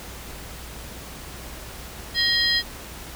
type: tone cluster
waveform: sine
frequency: 1881 / 3235 / 4133 / 5020 Hz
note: A#6 / G#7 / C8 / D#8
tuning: +15 / -46 / -22 / +15 cents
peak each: -24 dBFS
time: 2.14-2.63 s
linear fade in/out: 50 ms
effects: added 60 Hz sine -42 dBFS peak until 3.15 s + pink hiss -39 dBFS RMS until 3.15 s